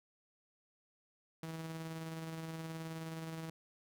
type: tone with tremolo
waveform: sawtooth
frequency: 162 Hz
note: E3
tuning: 30 cents flat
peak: -37 dBFS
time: 1.43-3.5 s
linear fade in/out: 2 ms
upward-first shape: square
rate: 19 Hz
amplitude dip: 25%
effects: none